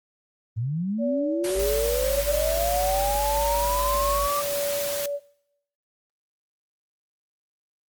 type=linear sweep; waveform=sine; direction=up; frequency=103.83 to 1179 Hz; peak=-24 dBFS; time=0.56-4.42 s; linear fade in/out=20 ms
type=tone with tremolo; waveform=sine; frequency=573 Hz; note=D5; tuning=43 cents flat; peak=-24 dBFS; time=0.98-5.2 s; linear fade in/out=50 ms; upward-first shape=sine; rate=1.7 Hz; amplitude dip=30%
type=noise; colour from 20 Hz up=white; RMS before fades=-31 dBFS; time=1.44-5.06 s; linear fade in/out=2 ms
type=tone; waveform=sine; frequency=51.91 Hz; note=G#1; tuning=in tune; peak=-28 dBFS; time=1.55-4.28 s; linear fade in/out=20 ms
effects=noise-tail reverb RT60 0.8 s tail -23 dB re dry + Opus 32 kbps